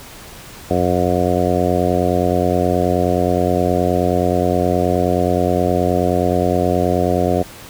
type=harmonic tone; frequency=89.5 Hz; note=F2; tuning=43 cents sharp; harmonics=1 / 2 / 3 / 4 / 5 / 6 / 7 / 8; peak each=-22 / -22 / -22 / -22 / -22 / -22 / -22 / -22 dBFS; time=0.7-7.43 s; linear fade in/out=10 ms; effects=pink hiss -37 dBFS RMS until 7.69 s